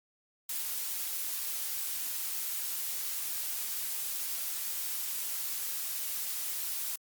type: noise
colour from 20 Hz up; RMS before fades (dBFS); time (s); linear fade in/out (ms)
blue; -35; 0.49-6.96; 5
effects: Opus 48 kbps